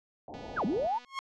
white low-pass noise, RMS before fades -43 dBFS, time 0.28-0.87 s, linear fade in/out 2 ms, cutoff 890 Hz, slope 96 dB/octave
click train, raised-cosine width 0.2 ms, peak -35 dBFS, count 175, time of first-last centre 0.34-1.047 s, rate 246 Hz
sine linear two-way sweep, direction down then up, 1760 to 173.1 to 964 Hz, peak -27 dBFS, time 0.56-0.99 s, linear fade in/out 20 ms, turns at 0.65 s
sawtooth tone with exponential growth, 1083 Hz, C#6, 41 cents flat, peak -26 dBFS, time 1.04-1.19 s, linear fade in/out 1 ms, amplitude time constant 31 ms
effects low-pass 5000 Hz 12 dB/octave

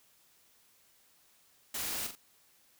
white noise with echo, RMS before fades -37 dBFS, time 1.74-2.07 s, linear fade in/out 5 ms, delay 42 ms, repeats 2, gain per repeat -7 dB, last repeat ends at 2.154 s, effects white hiss -66 dBFS RMS until 2.79 s

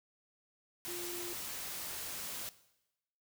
sine tone in noise, 349.6 Hz, F4, 2 cents sharp, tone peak -43 dBFS, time 0.88-1.33 s, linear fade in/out 0 ms, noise white, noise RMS -42 dBFS, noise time 0.85-2.49 s, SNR -4 dB, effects noise-tail reverb RT60 0.9 s tail -17 dB re dry

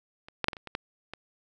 clicks, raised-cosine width 0.3 ms, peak -29 / -11 / -6 / -21 / -27 / -24 / -14 / -22 dBFS, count 8, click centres 0.285 / 0.443 / 0.484 / 0.532 / 0.568 / 0.673 / 0.751 / 1.136 s, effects none

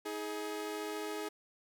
sawtooth tone pair together, 317.8 / 419.2 Hz, D#4 / G#4, +37 / +16 cents, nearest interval perfect fourth, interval 479 cents, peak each -38 / -35 dBFS, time 0.05-1.29 s, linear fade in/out 10 ms, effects none

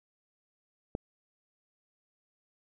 click, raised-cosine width 2 ms, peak -19 dBFS, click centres 0.951 s, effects none

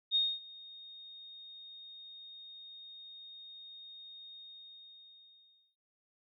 sine tone with ADSR envelope, 3706 Hz, A#7, 11 cents flat, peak -25 dBFS, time 0.11-5.76 s, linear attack 43 ms, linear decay 240 ms, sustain -23 dB, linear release 1400 ms, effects none

